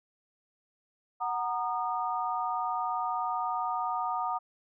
sine chord, D# minor, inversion first, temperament equal with one note detuned, 740 / 932.3 / 1224.5 Hz, F#5 / A#5 / D#6, 0 / 0 / -28 cents, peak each -33 dBFS, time 1.2-4.39 s, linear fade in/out 20 ms, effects none

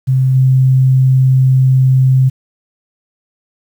sine tone with level steps, 130.81 Hz, C3, in tune, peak -8 / -6 dBFS, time 0.07-2.3 s, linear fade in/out 20 ms, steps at 0.34 s, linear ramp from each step 20 ms, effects 7-bit

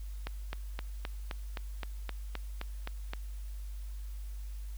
click train, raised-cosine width 0.3 ms, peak -21 dBFS, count 12, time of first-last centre 0.27-3.135 s, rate 3.84 Hz, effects added 50 Hz sine -38 dBFS peak until 4.77 s + white hiss -60 dBFS RMS until 4.77 s

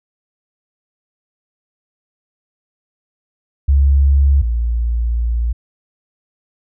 sine tone pair in turn, 69.3 / 58.13 Hz, C#2 / A#1, 0 / -4 cents, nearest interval minor third, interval 304 cents, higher first, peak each -8 / -14 dBFS, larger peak first, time 3.68-4.42 / 4.42-5.53 s, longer second, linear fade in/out 10 ms, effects none

